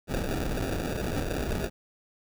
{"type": "noise with sample-and-hold", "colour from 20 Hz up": "pink", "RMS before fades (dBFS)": -30, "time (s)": [0.07, 1.7], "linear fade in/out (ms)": 50, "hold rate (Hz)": 1050, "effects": []}